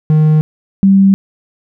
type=tone pair in turn; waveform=triangle / sine; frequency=154.5 / 194.66 Hz; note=D#3 / G3; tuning=-12 / -12 cents; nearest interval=major third; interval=400 cents; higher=second; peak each=-4 dBFS; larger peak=neither; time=0.1-0.41 / 0.83-1.14 s; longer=neither; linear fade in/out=0 ms; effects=none